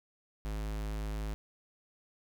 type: tone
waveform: square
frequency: 52.7 Hz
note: G#1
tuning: 26 cents sharp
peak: -35 dBFS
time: 0.45-1.34 s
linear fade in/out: 0 ms
effects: none